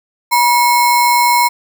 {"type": "tone with sample-and-hold", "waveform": "sine", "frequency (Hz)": 964, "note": "B5", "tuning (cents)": -42, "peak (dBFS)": -8, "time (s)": [0.31, 1.49], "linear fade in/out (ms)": 20, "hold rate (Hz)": 3150, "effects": []}